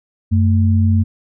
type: tone pair together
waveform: sine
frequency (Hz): 93.5 / 222.4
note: F#2 / A3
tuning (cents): +19 / +19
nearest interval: octave + minor third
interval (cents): 1500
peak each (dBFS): -11 / -17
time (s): 0.31-1.04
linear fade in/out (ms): 20
effects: none